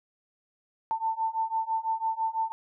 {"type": "beating tone pair", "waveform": "sine", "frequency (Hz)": [890, 896], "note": ["A5", "A5"], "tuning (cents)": [20, 31], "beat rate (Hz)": 6, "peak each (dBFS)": [-30, -29], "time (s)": [0.91, 2.52], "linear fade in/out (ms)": 0, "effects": []}